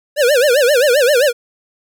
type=tone with vibrato; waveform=square; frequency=535 Hz; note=C5; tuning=38 cents sharp; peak=-10 dBFS; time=0.16-1.33 s; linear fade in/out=50 ms; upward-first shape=sine; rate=7.6 Hz; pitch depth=220 cents each way; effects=none